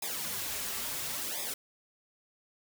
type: noise with flanger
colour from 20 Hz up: white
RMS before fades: -36 dBFS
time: 0.02-1.54 s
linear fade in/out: 5 ms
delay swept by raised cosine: 0.68 to 6.58 ms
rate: 0.72 Hz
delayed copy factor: -0.95
effects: none